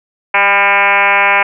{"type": "tone with frequency modulation", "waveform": "sine", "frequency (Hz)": 1600, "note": "G6", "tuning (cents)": 35, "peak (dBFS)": -7, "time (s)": [0.34, 1.43], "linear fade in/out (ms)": 5, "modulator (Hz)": 200, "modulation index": 4.6, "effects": []}